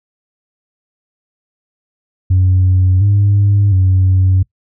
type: tone with pitch steps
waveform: sine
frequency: 92.6 / 101.1 / 93.6 Hz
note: F#2 / G#2 / F#2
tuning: +2 / -46 / +20 cents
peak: -6 dBFS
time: 2.3-4.43 s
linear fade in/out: 10 ms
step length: 710 ms
effects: noise-tail reverb RT60 0.1 s tail -22 dB re dry + tanh soft clip ceiling -5 dBFS